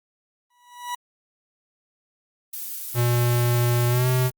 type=tone with exponential growth; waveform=40% pulse; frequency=974 Hz; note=B5; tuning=24 cents flat; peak=-24 dBFS; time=0.5-0.95 s; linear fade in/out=5 ms; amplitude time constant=96 ms
type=noise; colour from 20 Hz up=violet; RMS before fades=-32 dBFS; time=2.53-4.3 s; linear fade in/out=5 ms
type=tone with pitch glide; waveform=square; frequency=120.4 to 127.41 Hz; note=B2 to C3; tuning=-44 to -46 cents; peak=-19 dBFS; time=2.94-4.31 s; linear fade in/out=50 ms; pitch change=+98 cents; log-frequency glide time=3.88-4.08 s
effects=Opus 32 kbps